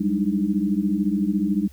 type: tone cluster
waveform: sine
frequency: 189.7 / 203.6 / 298.6 / 316.3 Hz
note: F#3 / G#3 / D4 / D#4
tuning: +43 / -34 / +29 / +29 cents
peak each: -25 / -22 / -26 / -29 dBFS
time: 0-1.68 s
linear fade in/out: 10 ms
effects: added 72 Hz sine -44 dBFS peak until 1.72 s + white hiss -57 dBFS RMS until 1.72 s